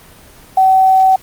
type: tone with quantisation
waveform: sine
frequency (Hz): 760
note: F#5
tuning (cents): +46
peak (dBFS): -6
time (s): 0.57-1.16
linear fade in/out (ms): 5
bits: 6
effects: pink hiss -41 dBFS RMS until 1.22 s + Opus 24 kbps